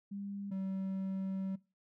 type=tone pair in turn; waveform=sine / triangle; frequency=200 / 191.57 Hz; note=G3 / G3; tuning=+35 / -40 cents; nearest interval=minor second; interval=75 cents; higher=first; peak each=-39 / -33 dBFS; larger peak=second; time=0.11-0.51 / 0.51-1.56 s; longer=second; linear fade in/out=10 ms; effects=noise-tail reverb RT60 0.3 s tail -21 dB re dry